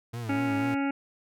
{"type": "tone with vibrato", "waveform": "40% pulse", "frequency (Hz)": 112.6, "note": "A2", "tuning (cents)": 40, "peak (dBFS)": -32, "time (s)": [0.13, 0.75], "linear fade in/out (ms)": 10, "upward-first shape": "sine", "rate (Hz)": 4.1, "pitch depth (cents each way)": 110}
{"type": "harmonic tone", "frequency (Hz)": 277.7, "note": "C#4", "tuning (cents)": 3, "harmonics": [1, 2, 3, 5, 6, 7, 8, 9, 10], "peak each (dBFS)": [-26, -39, -35, -37, -46, -46, -41, -46, -46], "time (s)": [0.29, 0.91], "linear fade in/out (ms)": 5}
{"effects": []}